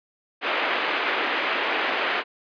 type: band-pass noise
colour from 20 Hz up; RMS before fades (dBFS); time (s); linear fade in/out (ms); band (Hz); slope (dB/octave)
white; -25; 0.41-2.24; 50; 310 to 2700; 24
effects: resampled to 11025 Hz